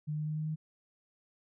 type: tone with pitch steps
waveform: sine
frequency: 151.3 / 152.44 / 153.59 / 154.75 / 155.91 Hz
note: D#3 / D#3 / D#3 / D#3 / D#3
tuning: -48 / -35 / -22 / -9 / +4 cents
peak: -32 dBFS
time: 0.07-0.56 s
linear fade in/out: 20 ms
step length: 98 ms
effects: none